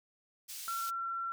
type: high-pass noise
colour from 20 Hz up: pink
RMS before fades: -44 dBFS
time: 0.48-0.91 s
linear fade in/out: 20 ms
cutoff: 4400 Hz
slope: 12 dB/octave
type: tone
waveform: sine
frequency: 1358 Hz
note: F6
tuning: 49 cents flat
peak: -34 dBFS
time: 0.68-1.32 s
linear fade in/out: 0 ms
effects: none